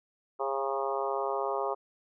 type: harmonic tone with a mistuned harmonic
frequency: 136 Hz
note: C#3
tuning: 33 cents flat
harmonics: 3 / 4 / 5 / 6 / 7 / 8 / 9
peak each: -34 / -35 / -36 / -37 / -37 / -38 / -39 dBFS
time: 0.39-1.75 s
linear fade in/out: 20 ms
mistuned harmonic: 5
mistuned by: +17 cents
effects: none